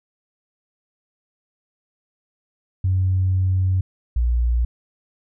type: tone pair in turn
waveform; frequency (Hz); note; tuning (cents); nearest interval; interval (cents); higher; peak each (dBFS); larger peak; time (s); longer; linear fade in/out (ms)
sine; 93.3 / 59.49; F#2 / A#1; +15 / +36; minor sixth; 779; first; -15; neither; 2.84-3.81 / 4.16-4.65; first; 5
effects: tanh soft clip ceiling -11 dBFS